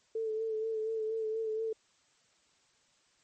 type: tone with vibrato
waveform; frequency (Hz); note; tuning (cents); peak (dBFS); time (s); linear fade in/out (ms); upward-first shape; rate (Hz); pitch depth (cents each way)
sine; 441.3; A4; +5; -31; 0.15-1.73; 5; sine; 4.2; 31
effects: white hiss -69 dBFS RMS until 3.23 s + MP3 32 kbps